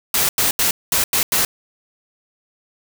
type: noise bursts at uneven times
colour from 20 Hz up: white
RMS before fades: -17 dBFS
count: 6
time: 0.14-0.29 / 0.38-0.51 / 0.59-0.71 / 0.92-1.04 / 1.13-1.23 / 1.32-1.45 s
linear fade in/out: 2 ms
effects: none